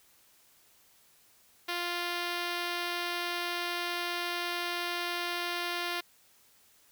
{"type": "tone with notch filter", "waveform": "5% pulse", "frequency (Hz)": 349.2, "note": "F4", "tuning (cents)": 0, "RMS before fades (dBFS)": -34, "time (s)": [1.68, 6.01], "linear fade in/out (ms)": 10, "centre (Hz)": 9300, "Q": 1.7, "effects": ["white hiss -63 dBFS RMS until 6.91 s"]}